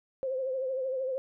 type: tone with vibrato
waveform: sine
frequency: 523.3 Hz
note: C5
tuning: in tune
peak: -29 dBFS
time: 0.23-1.18 s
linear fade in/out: 0 ms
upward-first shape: triangle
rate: 13 Hz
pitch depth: 67 cents each way
effects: none